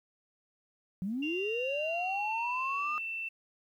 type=linear sweep; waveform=sine; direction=up; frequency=175.7 to 1237 Hz; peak=-31 dBFS; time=1.02-2.98 s; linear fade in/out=0 ms
type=tone with pitch glide; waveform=sine; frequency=2775 to 2677 Hz; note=F7 to E7; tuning=-12 to +26 cents; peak=-34 dBFS; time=1.22-3.29 s; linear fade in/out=10 ms; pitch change=-62 cents; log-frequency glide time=1.85-2.58 s
effects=tanh soft clip ceiling -23 dBFS + 11-bit